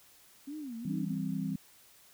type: tone with vibrato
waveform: sine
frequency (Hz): 264.8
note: C4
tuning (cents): +21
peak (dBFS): -38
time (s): 0.47-1.13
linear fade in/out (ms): 10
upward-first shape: sine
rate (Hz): 2.5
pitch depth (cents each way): 270
type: chord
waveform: sine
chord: C major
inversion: first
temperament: equal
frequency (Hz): 164.81 / 196 / 261.6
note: E3 / G3 / C4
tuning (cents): 0 / 0 / 0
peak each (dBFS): -36 / -35 / -37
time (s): 0.85-1.56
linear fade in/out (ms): 5
effects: white hiss -60 dBFS RMS until 2.13 s